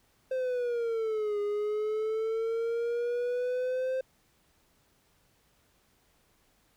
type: exponential two-way sweep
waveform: triangle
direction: down then up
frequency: 523.3 to 410 to 523.3 Hz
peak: -26 dBFS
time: 0.31-4.01 s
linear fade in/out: 5 ms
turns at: 1.4 s
effects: pink hiss -68 dBFS RMS until 6.76 s